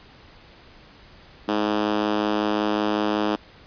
5% pulse tone with high-pass filter, 105.4 Hz, G#2, 26 cents sharp, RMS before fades -23 dBFS, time 1.48-3.36 s, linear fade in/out 5 ms, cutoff 260 Hz, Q 3.5, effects pink hiss -49 dBFS RMS until 3.66 s + resampled to 11025 Hz

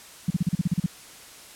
sine tone bursts, 174.61 Hz, F3, in tune, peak -18 dBFS, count 10, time 0.28-0.862 s, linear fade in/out 5 ms, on 24 ms, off 38 ms, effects white hiss -46 dBFS RMS until 1.55 s + low-pass 11000 Hz 12 dB/octave

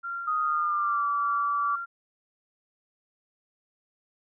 sine tone with tremolo, 1382 Hz, F6, 19 cents flat, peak -30 dBFS, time 0.03-1.86 s, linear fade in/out 20 ms, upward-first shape sine, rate 2.5 Hz, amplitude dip 45%
sine tone with pitch glide, 1244.5 to 1154.5 Hz, D#6 to D6, 0 to -30 cents, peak -24 dBFS, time 0.27-1.76 s, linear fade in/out 10 ms, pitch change -130 cents, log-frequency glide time 0.42-1.06 s
effects none

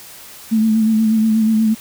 sine tone with vibrato, 220 Hz, A3, in tune, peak -11 dBFS, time 0.51-1.75 s, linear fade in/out 20 ms, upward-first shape sine, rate 8.3 Hz, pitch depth 34 cents each way, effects white hiss -38 dBFS RMS until 1.8 s

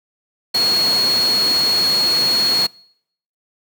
sine tone in noise, 4321 Hz, C#8, 45 cents flat, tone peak -14 dBFS, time 0.54-2.67 s, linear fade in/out 10 ms, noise pink, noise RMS -24 dBFS, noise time 0.54-2.67 s, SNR +7 dB, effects noise-tail reverb RT60 0.7 s tail -26 dB re dry + high-pass 200 Hz 12 dB/octave

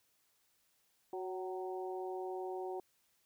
harmonic tone with a mistuned harmonic, 185 Hz, F#3, in tune, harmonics 2 / 3 / 4 / 5, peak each -40 / -50 / -44 / -51 dBFS, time 1.13-2.8 s, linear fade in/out 2 ms, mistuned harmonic 4, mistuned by +32 cents, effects white hiss -75 dBFS RMS until 3.25 s

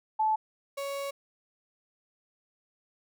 sine / 35% pulse tone pair in turn, 869 / 557.3 Hz, A5 / C#5, -22 / +9 cents, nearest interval minor sixth, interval 769 cents, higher first, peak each -23 / -31 dBFS, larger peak first, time 0.19-0.36 / 0.77-1.11 s, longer second, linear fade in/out 10 ms, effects none

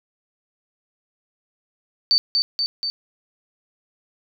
sine tone with echo, 4568 Hz, D8, 49 cents flat, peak -13 dBFS, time 2.11-2.18 s, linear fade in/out 0 ms, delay 240 ms, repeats 3, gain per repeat -3 dB, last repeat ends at 2.9 s, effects none

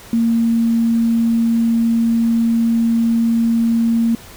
sine tone with quantisation, 230 Hz, A#3, 23 cents flat, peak -12 dBFS, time 0.13-4.15 s, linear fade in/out 2 ms, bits 7, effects pink hiss -39 dBFS RMS until 4.36 s

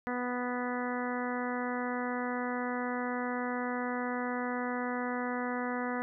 harmonic tone, 246.9 Hz, B3, in tune, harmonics 1 / 2 / 3 / 4 / 5 / 6 / 7 / 8, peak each -35 / -38 / -40 / -41 / -42 / -43 / -43 / -44 dBFS, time 0.07-6.02 s, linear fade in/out 0 ms, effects none

